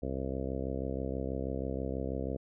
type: harmonic tone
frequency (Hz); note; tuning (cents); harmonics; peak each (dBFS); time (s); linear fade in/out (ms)
66.2; C2; +21; 1 / 2 / 3 / 4 / 5 / 6 / 7 / 8 / 9 / 10; -38 / -41 / -42 / -40 / -44 / -44 / -41 / -42 / -47 / -48; 0.02-2.37; 10
effects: none